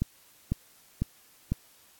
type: click train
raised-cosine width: 5 ms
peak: -14 dBFS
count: 4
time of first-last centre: 0.02-1.52 s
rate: 2 Hz
effects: white hiss -59 dBFS RMS until 1.99 s + AAC 64 kbps